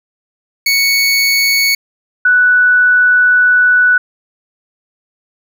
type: tone pair in turn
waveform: 25% pulse / sine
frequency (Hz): 2221 / 1482.3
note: C#7 / F#6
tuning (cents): +3 / +3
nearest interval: perfect fifth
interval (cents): 700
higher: first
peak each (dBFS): -6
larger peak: neither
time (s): 0.66-1.75 / 2.25-3.98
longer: second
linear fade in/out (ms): 5
effects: none